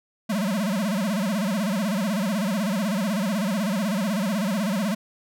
square tone with vibrato, 201.3 Hz, G3, 46 cents sharp, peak -23 dBFS, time 0.29-4.95 s, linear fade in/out 10 ms, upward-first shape sine, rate 16 Hz, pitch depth 200 cents each way, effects none

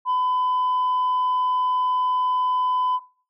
sine tone, 1006 Hz, B5, 32 cents sharp, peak -17 dBFS, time 0.05-3 s, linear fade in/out 50 ms, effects noise-tail reverb RT60 0.4 s tail -20 dB re dry + tanh soft clip ceiling -17 dBFS

